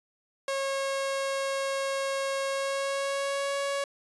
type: tone with pitch glide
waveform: sawtooth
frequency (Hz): 545 to 558.4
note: C#5 to C#5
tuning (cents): -29 to +13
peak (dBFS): -24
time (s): 0.48-3.84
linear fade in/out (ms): 2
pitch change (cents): +42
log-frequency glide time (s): 2.48-3.56
effects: resampled to 24000 Hz